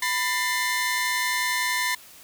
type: tone cluster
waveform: sawtooth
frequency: 995 / 1786 / 2101 Hz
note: B5 / A6 / C7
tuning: +13 / +25 / +7 cents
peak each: -24 dBFS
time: 0.02-1.95 s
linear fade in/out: 5 ms
effects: white hiss -48 dBFS RMS until 2.23 s